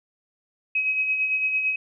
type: tone with tremolo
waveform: sine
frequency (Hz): 2543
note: D#7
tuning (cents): +37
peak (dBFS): -19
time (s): 0.75-1.76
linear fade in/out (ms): 5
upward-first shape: sine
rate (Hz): 8.9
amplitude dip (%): 45
effects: none